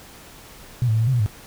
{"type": "tone with pitch steps", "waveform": "sine", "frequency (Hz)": [123, 109.8, 111.3, 113.9, 132.1, 121.1, 105], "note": ["B2", "A2", "A2", "A#2", "C3", "B2", "G#2"], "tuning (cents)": [-7, -3, 20, -40, 17, -34, 19], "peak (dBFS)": -16, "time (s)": [0.82, 1.261], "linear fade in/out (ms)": 0, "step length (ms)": 63, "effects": ["pink hiss -44 dBFS RMS until 1.46 s"]}